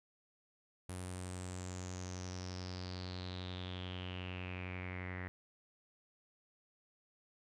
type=tone with low-pass filter sweep; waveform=sawtooth; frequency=91.2 Hz; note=F#2; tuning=24 cents flat; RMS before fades=-44 dBFS; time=0.89-5.28 s; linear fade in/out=0 ms; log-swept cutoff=10000 to 1900 Hz; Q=6.9; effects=none